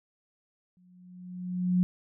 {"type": "tone with exponential growth", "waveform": "sine", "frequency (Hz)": 180.6, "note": "F#3", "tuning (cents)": -42, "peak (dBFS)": -19, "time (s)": [0.77, 1.83], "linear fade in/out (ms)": 0, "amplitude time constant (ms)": 230, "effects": []}